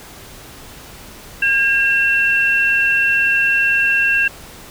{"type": "tone pair together", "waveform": "sine", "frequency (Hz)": [1617, 2709], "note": ["G#6", "E7"], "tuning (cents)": [-47, 47], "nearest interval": "major sixth", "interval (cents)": 894, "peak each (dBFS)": -15, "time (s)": [1.42, 4.28], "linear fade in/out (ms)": 5, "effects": ["pink hiss -38 dBFS RMS until 4.7 s"]}